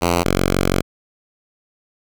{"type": "tone pair in turn", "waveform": "5% pulse", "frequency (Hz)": [86.4, 45.97], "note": ["F2", "F#1"], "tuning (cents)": [-18, -10], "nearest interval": "major seventh", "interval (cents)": 1092, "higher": "first", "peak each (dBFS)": -4, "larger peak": "neither", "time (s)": [[0.01, 0.24], [0.24, 0.82]], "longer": "second", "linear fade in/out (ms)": 20, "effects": []}